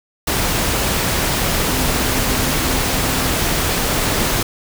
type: tone in noise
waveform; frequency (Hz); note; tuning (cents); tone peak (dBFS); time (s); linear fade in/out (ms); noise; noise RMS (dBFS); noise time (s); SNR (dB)
sine; 257.8; C4; -26; -27; 1.7-3.32; 5; pink; -18; 0.27-4.43; -12
effects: none